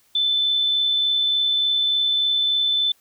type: tone with amplitude modulation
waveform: sine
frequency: 3520 Hz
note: A7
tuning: in tune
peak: -16 dBFS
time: 0.15-2.92 s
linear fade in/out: 5 ms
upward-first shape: sine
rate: 63.4 Hz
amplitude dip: 25%
effects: white hiss -60 dBFS RMS until 3 s